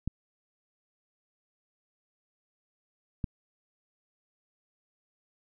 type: clicks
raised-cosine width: 5 ms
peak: -18 dBFS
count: 2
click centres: 0.076 / 3.242 s
effects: none